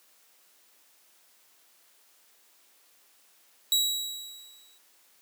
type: tone with exponential decay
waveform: sawtooth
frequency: 3879 Hz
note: B7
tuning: 32 cents flat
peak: -17 dBFS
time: 3.72-4.78 s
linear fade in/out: 1 ms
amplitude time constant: 230 ms
effects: white hiss -62 dBFS RMS until 5.21 s + high-pass 300 Hz 12 dB/octave